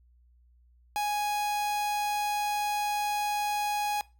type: tone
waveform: 45% pulse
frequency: 830.6 Hz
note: G#5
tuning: in tune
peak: -27 dBFS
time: 0.96-4.01 s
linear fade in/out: 0 ms
effects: noise-tail reverb RT60 0.3 s tail -21 dB re dry + added 60 Hz sine -58 dBFS peak until 4.19 s